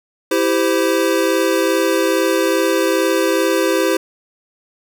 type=chord; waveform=square; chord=C major; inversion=first; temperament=equal with one note detuned; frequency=329.6 / 392 / 515.5 Hz; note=E4 / G4 / C5; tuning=0 / 0 / -26 cents; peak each=-19 dBFS; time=0.31-3.97 s; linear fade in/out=5 ms; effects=none